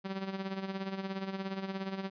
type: tone with tremolo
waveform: sawtooth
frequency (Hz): 192.8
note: G3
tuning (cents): -28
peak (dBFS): -29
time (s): 0.04-2.1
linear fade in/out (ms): 20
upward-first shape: sine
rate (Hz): 17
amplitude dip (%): 65
effects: resampled to 11025 Hz